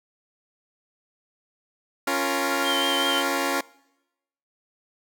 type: chord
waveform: 10% pulse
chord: Bb minor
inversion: first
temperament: equal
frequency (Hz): 277.2 / 349.2 / 466.2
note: Db4 / F4 / Bb4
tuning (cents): 0 / 0 / 0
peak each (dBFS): -17 / -19 / -22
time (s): 2.07-3.61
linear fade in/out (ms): 5
type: tone with vibrato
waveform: triangle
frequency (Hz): 3136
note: G7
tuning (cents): 0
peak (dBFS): -23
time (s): 2.63-3.24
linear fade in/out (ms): 50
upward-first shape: triangle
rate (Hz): 5.1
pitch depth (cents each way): 37
effects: noise-tail reverb RT60 0.9 s tail -23 dB re dry